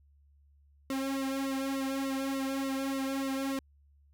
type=tone with flanger; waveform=sawtooth; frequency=270 Hz; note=C#4; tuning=45 cents flat; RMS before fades=-33 dBFS; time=0.9-3.59 s; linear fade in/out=2 ms; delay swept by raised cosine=1.2 to 2.7 ms; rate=3.4 Hz; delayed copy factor=-0.95; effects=added 71 Hz sine -60 dBFS peak until 4.13 s